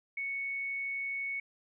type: tone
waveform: sine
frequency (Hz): 2217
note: C#7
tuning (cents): 0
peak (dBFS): -33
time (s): 0.17-1.4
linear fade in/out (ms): 5
effects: none